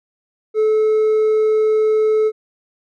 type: tone with hard clipping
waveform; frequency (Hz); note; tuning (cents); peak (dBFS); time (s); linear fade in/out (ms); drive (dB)
sine; 433.2; A4; -27; -13; 0.54-2.32; 50; 2
effects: none